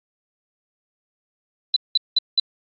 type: tone bursts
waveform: sine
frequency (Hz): 3997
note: B7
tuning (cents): +20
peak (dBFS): -13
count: 4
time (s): 1.74-2.398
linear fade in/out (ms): 2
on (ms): 22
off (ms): 190
effects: Opus 32 kbps